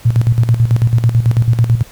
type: tone with tremolo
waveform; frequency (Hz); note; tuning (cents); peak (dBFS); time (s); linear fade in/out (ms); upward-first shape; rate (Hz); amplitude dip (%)
sine; 116.54; A#2; 0; -6; 0.05-1.83; 10; square; 9.1; 70
effects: pink hiss -40 dBFS RMS until 1.91 s